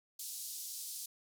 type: band-pass noise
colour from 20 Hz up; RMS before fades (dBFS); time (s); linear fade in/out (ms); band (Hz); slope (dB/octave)
white; -44; 0.19-1.06; 5; 4200 to 14000; 24
effects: none